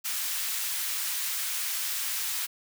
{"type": "high-pass noise", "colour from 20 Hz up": "white", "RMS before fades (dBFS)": -31, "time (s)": [0.04, 2.47], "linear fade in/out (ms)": 20, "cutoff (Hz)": 1400, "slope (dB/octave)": 12, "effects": []}